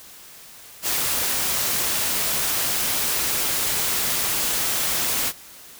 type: noise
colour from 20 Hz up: white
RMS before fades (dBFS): -23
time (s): 0.82-5.33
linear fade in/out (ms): 50
effects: white hiss -44 dBFS RMS until 5.79 s